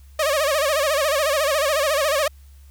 sawtooth tone with vibrato, 587.3 Hz, D5, in tune, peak -14 dBFS, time 0.19-2.28 s, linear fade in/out 5 ms, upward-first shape sine, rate 14 Hz, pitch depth 140 cents each way, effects added 69 Hz sine -43 dBFS peak until 2.7 s + white hiss -59 dBFS RMS until 2.7 s

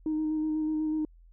sine tone with vibrato, 310 Hz, D#4, 6 cents flat, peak -25 dBFS, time 0.06-1.05 s, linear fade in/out 2 ms, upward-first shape square, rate 8.1 Hz, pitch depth 13 cents each way, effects tanh soft clip ceiling -23 dBFS + added 42 Hz sine -52 dBFS peak until 1.32 s

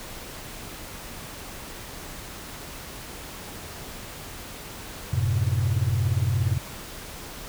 sine tone cluster, 92.1 / 109.3 / 129.4 Hz, F#2 / A2 / C3, -7 / -11 / -19 cents, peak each -24 dBFS, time 5.13-6.58 s, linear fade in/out 5 ms, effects tanh soft clip ceiling -15 dBFS + pink hiss -39 dBFS RMS until 7.48 s

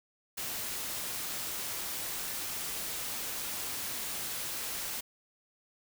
white noise, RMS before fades -37 dBFS, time 0.37-5.01 s, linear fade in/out 10 ms, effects none

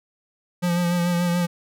square tone with vibrato, 174.61 Hz, F3, in tune, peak -20 dBFS, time 0.62-1.47 s, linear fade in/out 20 ms, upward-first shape sine, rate 6.9 Hz, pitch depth 30 cents each way, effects none

